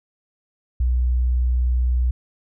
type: tone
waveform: sine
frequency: 61.74 Hz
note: B1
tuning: in tune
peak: -16 dBFS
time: 0.8-2.11 s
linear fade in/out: 5 ms
effects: none